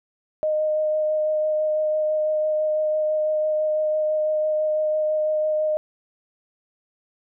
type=tone with vibrato; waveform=sine; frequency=616 Hz; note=D#5; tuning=17 cents flat; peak=-19 dBFS; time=0.43-5.77 s; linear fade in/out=0 ms; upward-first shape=sine; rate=6 Hz; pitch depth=10 cents each way; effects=none